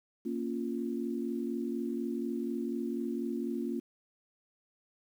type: chord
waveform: sine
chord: Bb minor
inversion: none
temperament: equal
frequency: 233.1 / 277.2 / 349.2 Hz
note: Bb3 / Db4 / F4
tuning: 0 / 0 / 0 cents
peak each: -35 / -37 / -37 dBFS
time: 0.25-3.8 s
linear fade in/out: 10 ms
effects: 10-bit